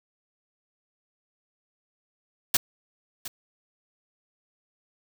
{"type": "noise with echo", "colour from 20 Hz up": "white", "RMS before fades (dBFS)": -20, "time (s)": [2.54, 2.57], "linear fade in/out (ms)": 5, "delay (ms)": 710, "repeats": 1, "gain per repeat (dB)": -15, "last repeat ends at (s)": 3.28, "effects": []}